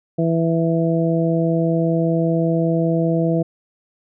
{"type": "harmonic tone", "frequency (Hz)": 165.1, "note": "E3", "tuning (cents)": 3, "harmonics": [1, 2, 3, 4], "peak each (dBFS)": [-18, -21, -23, -24], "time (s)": [0.18, 3.43], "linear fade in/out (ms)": 10, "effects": []}